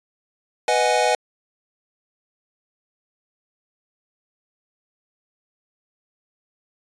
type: chord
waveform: square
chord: G# minor seventh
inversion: first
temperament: equal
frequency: 493.9 / 622.3 / 740 / 830.6 Hz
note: B4 / D#5 / F#5 / G#5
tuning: 0 / 0 / 0 / 0 cents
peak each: -23 dBFS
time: 0.68-1.15 s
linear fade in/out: 2 ms
effects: resampled to 22050 Hz